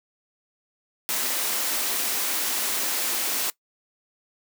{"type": "high-pass noise", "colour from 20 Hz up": "white", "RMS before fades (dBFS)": -26, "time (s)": [1.09, 3.5], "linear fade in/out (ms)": 0, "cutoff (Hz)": 220, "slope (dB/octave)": 24, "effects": ["noise-tail reverb RT60 0.1 s tail -20 dB re dry"]}